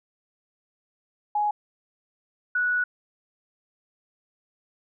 sine tone pair in turn, 835 / 1470.7 Hz, G#5 / F#6, +9 / -11 cents, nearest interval minor seventh, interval 980 cents, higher second, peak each -21 dBFS, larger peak neither, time 1.35-1.51 / 2.55-2.84 s, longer second, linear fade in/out 5 ms, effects none

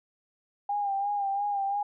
sine tone with vibrato, 804 Hz, G5, 44 cents sharp, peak -26 dBFS, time 0.69-1.83 s, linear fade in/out 5 ms, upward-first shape sine, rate 2.9 Hz, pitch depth 43 cents each way, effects none

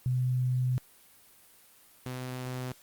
sine / sawtooth tone pair in turn, 126.6 / 127.25 Hz, B2 / C3, +43 / -48 cents, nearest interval unison, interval 9 cents, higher second, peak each -25 / -30 dBFS, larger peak first, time 0.06-0.78 / 2.06-2.72 s, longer first, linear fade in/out 0 ms, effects white hiss -58 dBFS RMS until 2.82 s + Opus 32 kbps

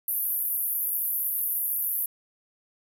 pink band-pass noise, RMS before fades -28 dBFS, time 0.08-2.06 s, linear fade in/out 2 ms, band 11000 to 15000 Hz, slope 96 dB/octave, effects none

